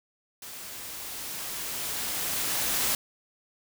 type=noise with level ramp; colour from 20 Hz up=white; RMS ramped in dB=-42 to -26 dBFS; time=0.42-2.95 s; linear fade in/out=2 ms; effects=none